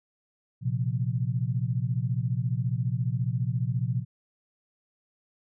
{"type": "chord", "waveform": "sine", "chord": "Bb suspended second", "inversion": "none", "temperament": "just", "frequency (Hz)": [116.54, 131.11, 174.81], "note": ["Bb2", "C3", "F3"], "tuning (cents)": [0, 4, 2], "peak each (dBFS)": [-28, -28, -34], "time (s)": [0.61, 4.05], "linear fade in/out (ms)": 50, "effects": []}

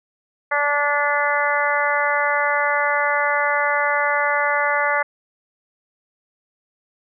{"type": "harmonic tone", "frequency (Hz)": 290, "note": "D4", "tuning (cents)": -22, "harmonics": [2, 3, 4, 5, 6, 7], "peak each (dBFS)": [-24, -24, -24, -24, -24, -24], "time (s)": [0.51, 5.03], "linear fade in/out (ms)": 10, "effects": []}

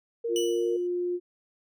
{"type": "tone", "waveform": "sine", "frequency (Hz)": 464.4, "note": "A#4", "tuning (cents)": -7, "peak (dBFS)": -27, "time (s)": [0.24, 0.77], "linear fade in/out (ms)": 10}
{"type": "tone with pitch glide", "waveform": "sine", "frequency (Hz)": [349.2, 354.5], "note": ["F4", "F4"], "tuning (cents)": [0, 26], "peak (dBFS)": -26, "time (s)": [0.28, 1.2], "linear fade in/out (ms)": 50, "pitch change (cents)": 26, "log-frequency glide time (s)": [0.48, 0.66]}
{"type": "tone with exponential decay", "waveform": "25% pulse", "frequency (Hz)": 2960, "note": "F#7", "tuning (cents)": 0, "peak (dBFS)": -25, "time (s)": [0.36, 0.87], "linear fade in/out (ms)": 1, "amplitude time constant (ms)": 110}
{"effects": []}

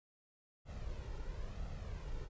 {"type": "noise with flanger", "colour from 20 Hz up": "brown", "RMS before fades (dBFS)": -43, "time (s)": [0.65, 2.29], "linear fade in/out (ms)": 50, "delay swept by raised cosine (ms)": [1.5, 2.18], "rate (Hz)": 0.98, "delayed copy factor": 0.55, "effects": ["resampled to 16000 Hz"]}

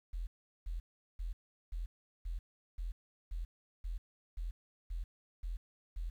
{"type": "tone bursts", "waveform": "sine", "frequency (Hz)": 42, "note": "E1", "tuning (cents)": 33, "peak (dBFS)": -36, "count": 12, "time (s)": [0.13, 6.1], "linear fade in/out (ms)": 10, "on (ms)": 140, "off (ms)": 390, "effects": ["11-bit"]}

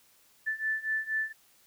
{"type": "beating tone pair", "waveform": "sine", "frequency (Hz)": [1755, 1759.2], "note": ["A6", "A6"], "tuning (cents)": [-5, -1], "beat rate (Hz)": 4.2, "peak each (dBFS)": [-33, -31], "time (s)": [0.46, 1.33], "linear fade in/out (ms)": 20, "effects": ["white hiss -63 dBFS RMS until 1.66 s"]}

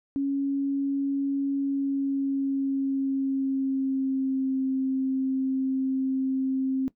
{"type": "tone with pitch glide", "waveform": "sine", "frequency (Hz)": [277.2, 264.5], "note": ["C#4", "C4"], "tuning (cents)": [0, 19], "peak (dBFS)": -23, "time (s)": [0.16, 6.88], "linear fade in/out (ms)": 0, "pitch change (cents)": -81, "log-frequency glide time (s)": [1.57, 4.62], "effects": ["noise-tail reverb RT60 0.1 s tail -17 dB re dry"]}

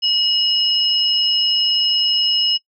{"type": "tone pair together", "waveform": "sine", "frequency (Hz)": [2907, 5172], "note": ["F#7", "E8"], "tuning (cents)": [-31, -34], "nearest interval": "minor seventh", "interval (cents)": 997, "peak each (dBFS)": -17, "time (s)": [0.02, 2.58], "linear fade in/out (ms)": 20, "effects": ["noise-tail reverb RT60 0.1 s tail -24 dB re dry"]}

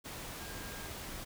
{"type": "tone in noise", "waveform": "sine", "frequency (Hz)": 1616, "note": "G#6", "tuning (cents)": -48, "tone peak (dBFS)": -52, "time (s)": [0.39, 0.89], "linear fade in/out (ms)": 20, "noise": "pink", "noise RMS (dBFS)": -44, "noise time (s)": [0.04, 1.25], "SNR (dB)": -11, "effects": []}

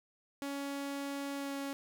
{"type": "tone with pitch glide", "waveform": "sawtooth", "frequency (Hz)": [280, 277.6], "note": ["C#4", "C#4"], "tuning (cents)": [18, 3], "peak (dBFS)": -33, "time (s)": [0.42, 1.73], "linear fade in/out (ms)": 0, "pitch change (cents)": -15, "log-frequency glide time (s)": [1.36, 1.54], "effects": ["11-bit"]}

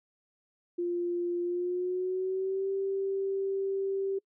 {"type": "tone with pitch glide", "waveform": "sine", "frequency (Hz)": [349.2, 389.7], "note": ["F4", "G4"], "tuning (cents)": [0, -10], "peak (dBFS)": -28, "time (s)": [0.78, 4.19], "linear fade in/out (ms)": 10, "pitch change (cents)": 190, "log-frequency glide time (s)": [1.42, 2.7], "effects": ["noise-tail reverb RT60 0.1 s tail -26 dB re dry"]}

